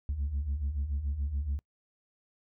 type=beating tone pair; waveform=sine; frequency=66.1 / 73.1 Hz; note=C2 / D2; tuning=+18 / -7 cents; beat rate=7 Hz; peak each=-34 / -29 dBFS; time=0.09-1.59 s; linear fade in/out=0 ms; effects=noise-tail reverb RT60 0.1 s tail -26 dB re dry + tanh soft clip ceiling -26 dBFS